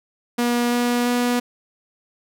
sawtooth tone with pitch steps, 240.3 / 242 / 243.7 Hz, B3 / B3 / B3, -47 / -35 / -23 cents, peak -14 dBFS, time 0.38-1.4 s, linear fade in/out 10 ms, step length 340 ms, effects none

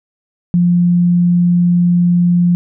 sine tone, 175.2 Hz, F3, 6 cents sharp, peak -8 dBFS, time 0.54-2.55 s, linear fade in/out 0 ms, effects none

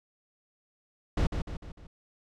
brown noise with echo, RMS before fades -25 dBFS, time 1.17-1.27 s, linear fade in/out 5 ms, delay 150 ms, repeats 4, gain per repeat -6 dB, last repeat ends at 1.87 s, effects low-pass 6000 Hz 12 dB/octave

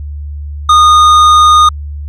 sine tone with tanh clipping, 1229 Hz, D#6, 22 cents flat, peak -4 dBFS, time 0.69-1.69 s, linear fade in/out 5 ms, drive 11 dB, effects added 73 Hz sine -19 dBFS peak until 2.08 s

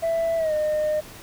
sine tone with pitch glide, 662 to 610.6 Hz, E5 to D#5, +7 to -33 cents, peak -18 dBFS, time 0.02-1.01 s, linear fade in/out 20 ms, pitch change -140 cents, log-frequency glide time 0.37-0.53 s, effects tanh soft clip ceiling -19 dBFS + pink hiss -43 dBFS RMS until 1.22 s

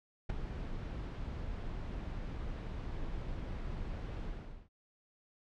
brown noise with ADSR envelope, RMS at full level -30 dBFS, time 0.29-4.69 s, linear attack 11 ms, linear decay 7 ms, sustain -10 dB, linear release 450 ms, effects low-pass 4000 Hz 12 dB/octave

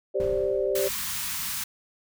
sine chord, G suspended fourth, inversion none, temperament equal, 392 / 523.3 / 587.3 Hz, G4 / C5 / D5, 0 / 0 / 0 cents, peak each -26 / -28 / -28 dBFS, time 0.14-0.89 s, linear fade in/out 20 ms
brown noise with exponential decay, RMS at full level -32 dBFS, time 0.2-1.17 s, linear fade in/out 1 ms, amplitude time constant 210 ms
white band-stop noise, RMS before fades -31 dBFS, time 0.75-1.64 s, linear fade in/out 5 ms, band 240 to 900 Hz, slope 48 dB/octave
effects none

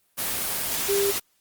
sine tone in noise, 399.2 Hz, G4, 32 cents sharp, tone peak -21 dBFS, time 0.88-1.12 s, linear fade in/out 20 ms, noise white, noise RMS -27 dBFS, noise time 0.17-1.2 s, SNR +3 dB, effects white hiss -67 dBFS RMS until 1.4 s + Opus 24 kbps

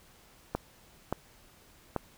clicks, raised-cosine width 1 ms, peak -15 dBFS, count 3, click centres 0.55 / 1.126 / 1.963 s, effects pink hiss -59 dBFS RMS until 2.17 s

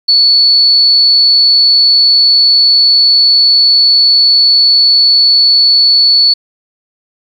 sine tone, 4435 Hz, C#8, in tune, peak -4 dBFS, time 0.08-6.34 s, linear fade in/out 10 ms, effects 7-bit

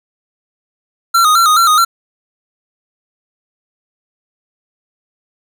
square tone with vibrato, 1300 Hz, E6, 24 cents flat, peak -8 dBFS, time 1.14-1.85 s, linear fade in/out 10 ms, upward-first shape square, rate 4.7 Hz, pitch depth 79 cents each way, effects none

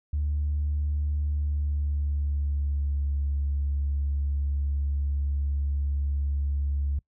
sine tone with pitch glide, 73.6 to 70.68 Hz, D2 to C#2, +4 to +34 cents, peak -23 dBFS, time 0.13-6.99 s, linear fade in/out 5 ms, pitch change -70 cents, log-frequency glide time 1.25-3.09 s, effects noise-tail reverb RT60 0.1 s tail -25 dB re dry + tanh soft clip ceiling -20 dBFS

